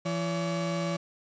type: tone pair together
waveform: 35% pulse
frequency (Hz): 169.1 / 568.8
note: E3 / C#5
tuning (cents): +44 / +45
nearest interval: octave + major sixth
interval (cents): 2101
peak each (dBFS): -28 / -31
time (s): 0.05-0.97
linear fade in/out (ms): 10
effects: resampled to 16000 Hz + 10-bit